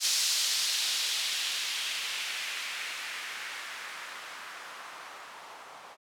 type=noise with low-pass filter sweep; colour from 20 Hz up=violet; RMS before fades=-34 dBFS; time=0-5.97 s; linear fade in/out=50 ms; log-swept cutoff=5100 to 860 Hz; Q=1.4; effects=none